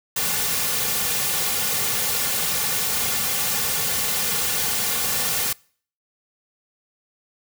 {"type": "noise with comb filter", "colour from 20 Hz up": "white", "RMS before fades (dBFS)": -23, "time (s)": [0.16, 5.53], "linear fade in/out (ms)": 5, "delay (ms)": 3.1, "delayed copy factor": -0.75, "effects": ["noise-tail reverb RT60 0.5 s tail -25 dB re dry"]}